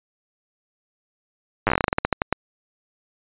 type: slowing click train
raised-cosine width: 0.5 ms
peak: -3 dBFS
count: 17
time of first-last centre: 1.67-2.326 s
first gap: 9 ms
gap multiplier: 1.18
effects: resampled to 8000 Hz